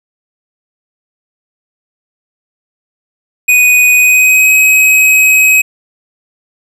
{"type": "tone with pitch glide", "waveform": "square", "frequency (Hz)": [2486, 2538], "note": ["D#7", "D#7"], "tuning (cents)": [-2, 34], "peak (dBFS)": -5, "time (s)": [3.48, 5.62], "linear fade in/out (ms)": 10, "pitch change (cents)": 36, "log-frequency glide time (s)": [3.94, 4.53], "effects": []}